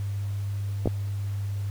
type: clicks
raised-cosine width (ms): 2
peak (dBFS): -11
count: 2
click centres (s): 0.858 / 0.874
effects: added 100 Hz sine -27 dBFS peak until 1.7 s + pink hiss -50 dBFS RMS until 1.7 s